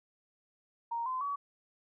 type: tone with pitch steps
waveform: sine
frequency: 932.3 / 1028.5 / 1134.6 Hz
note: A#5 / C6 / C#6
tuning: 0 / -30 / +40 cents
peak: -32 dBFS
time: 0.91-1.36 s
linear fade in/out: 10 ms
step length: 150 ms
effects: none